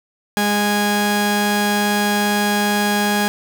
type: tone pair together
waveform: sawtooth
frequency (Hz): 206.3 / 825.2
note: G#3 / G#5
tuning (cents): -11 / -11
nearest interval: 2 octaves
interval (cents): 2400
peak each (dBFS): -14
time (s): 0.37-3.28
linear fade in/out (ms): 0
effects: none